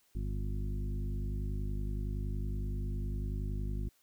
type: harmonic tone with a mistuned harmonic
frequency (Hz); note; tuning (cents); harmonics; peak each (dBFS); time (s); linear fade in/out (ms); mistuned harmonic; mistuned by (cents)
50.5; G#1; -48; 1 / 2 / 3 / 4 / 5 / 7; -34 / -40 / -44 / -46 / -48 / -51; 0.15-3.89; 5; 1; -19
effects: white hiss -70 dBFS RMS until 4.02 s